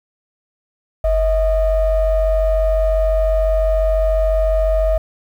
triangle ring-modulated tone, 295.9 Hz, D4, 13 cents sharp, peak -7 dBFS, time 1.04-4.98 s, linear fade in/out 5 ms, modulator 343 Hz, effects tanh soft clip ceiling -5 dBFS + 8-bit

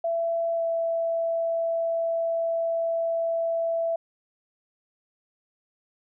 sine tone with pitch glide, 669 to 664.4 Hz, E5 to E5, +25 to +13 cents, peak -23 dBFS, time 0.04-3.96 s, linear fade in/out 5 ms, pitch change -12 cents, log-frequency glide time 0.56-0.61 s, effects none

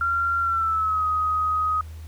sine tone with pitch glide, 1378 to 1256.4 Hz, F6 to D#6, -24 to +16 cents, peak -20 dBFS, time 0.01-1.81 s, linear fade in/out 2 ms, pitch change -160 cents, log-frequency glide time 0.4-1.06 s, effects added 79 Hz sine -35 dBFS peak until 2.07 s + pink hiss -53 dBFS RMS until 2.07 s

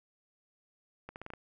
accelerating click train, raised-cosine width 0.5 ms, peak -28 dBFS, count 6, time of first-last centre 1.09-1.336 s, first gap 69 ms, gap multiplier 0.83, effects none

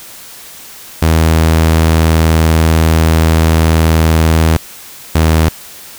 sawtooth tone pair in turn, 80.6 / 79.95 Hz, E2 / D#2, -38 / +48 cents, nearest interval unison, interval 14 cents, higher first, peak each -3 dBFS, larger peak neither, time 1.02-4.57 / 5.15-5.49 s, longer first, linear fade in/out 5 ms, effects white hiss -33 dBFS RMS until 5.98 s

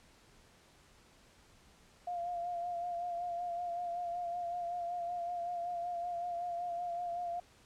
sine tone with vibrato, 698.5 Hz, F5, in tune, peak -35 dBFS, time 2.07-7.4 s, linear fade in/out 5 ms, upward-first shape sine, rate 5.3 Hz, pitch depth 33 cents each way, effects pink hiss -63 dBFS RMS until 7.65 s + low-pass 9000 Hz 12 dB/octave

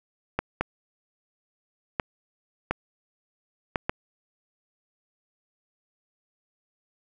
clicks, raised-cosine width 0.5 ms, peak -9 dBFS, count 6, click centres 0.39 / 0.61 / 1.998 / 2.71 / 3.758 / 3.895 s, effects none

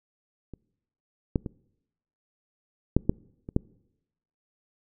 clicks, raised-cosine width 3 ms, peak -27 / -10 / -20 / -6 / -8 / -24 / -9 dBFS, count 7, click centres 0.537 / 1.358 / 1.462 / 2.966 / 3.095 / 3.489 / 3.564 s, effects noise-tail reverb RT60 0.9 s tail -25 dB re dry

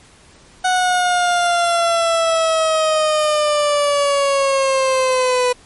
30% pulse linear sweep, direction down, 740 to 493.9 Hz, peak -11 dBFS, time 0.64-5.53 s, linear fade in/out 10 ms, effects pink hiss -47 dBFS RMS until 5.65 s + MP3 48 kbps

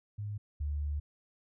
sine tone pair in turn, 103.83 / 73.23 Hz, G#2 / D2, 0 / -4 cents, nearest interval tritone, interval 604 cents, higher first, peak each -35 / -31 dBFS, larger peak second, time 0.18-0.38 / 0.6-1 s, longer second, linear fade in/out 10 ms, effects none

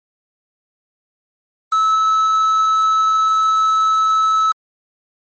triangle tone with quantisation, 1302 Hz, E6, 22 cents flat, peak -10 dBFS, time 1.72-4.52 s, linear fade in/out 5 ms, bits 5, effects MP3 32 kbps

